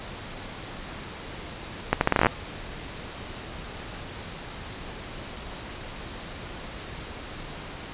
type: accelerating click train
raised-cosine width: 0.5 ms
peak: -3 dBFS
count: 11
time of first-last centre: 1.93-2.267 s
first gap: 81 ms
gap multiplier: 0.78
effects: pink hiss -38 dBFS RMS until 7.93 s + resampled to 8000 Hz